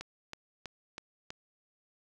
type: click train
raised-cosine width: 0.2 ms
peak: -23 dBFS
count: 5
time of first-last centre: 0.01-1.304 s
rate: 3.09 Hz
effects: 10-bit